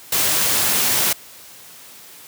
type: noise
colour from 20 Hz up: white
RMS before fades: -18 dBFS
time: 0.12-1.13 s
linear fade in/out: 5 ms
effects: white hiss -42 dBFS RMS until 2.27 s + high-pass 80 Hz 12 dB/octave